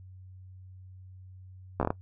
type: slowing click train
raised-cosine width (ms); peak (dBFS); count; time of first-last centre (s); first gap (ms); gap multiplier
1; -13; 6; 1.8-1.905; 13; 1.24
effects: noise-tail reverb RT60 0.1 s tail -20 dB re dry + added 93 Hz sine -46 dBFS peak until 2.01 s